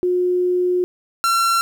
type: tone pair in turn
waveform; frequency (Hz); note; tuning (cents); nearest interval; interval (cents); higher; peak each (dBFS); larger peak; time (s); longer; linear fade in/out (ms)
sine / 45% pulse; 360 / 1359.2; F#4 / F6; -47 / -47; octave + major seventh; 2300; second; -15; neither; 0.03-0.84 / 1.24-1.61; first; 0
effects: 9-bit